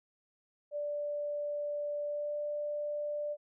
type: tone with pitch glide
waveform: sine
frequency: 586 to 590.4 Hz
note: D5 to D5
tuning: -4 to +9 cents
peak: -33 dBFS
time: 0.71-3.37 s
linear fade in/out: 50 ms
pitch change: +13 cents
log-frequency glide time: 2.05-2.35 s
effects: none